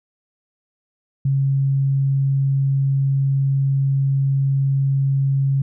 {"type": "tone", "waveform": "sine", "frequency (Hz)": 136.8, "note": "C#3", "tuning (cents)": -23, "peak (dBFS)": -15, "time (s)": [1.25, 5.62], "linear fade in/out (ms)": 5, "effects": []}